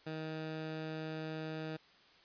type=tone; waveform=15% pulse; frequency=157.6 Hz; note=D#3; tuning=23 cents sharp; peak=-33 dBFS; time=0.06-1.77 s; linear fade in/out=10 ms; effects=white hiss -63 dBFS RMS until 2.24 s + resampled to 11025 Hz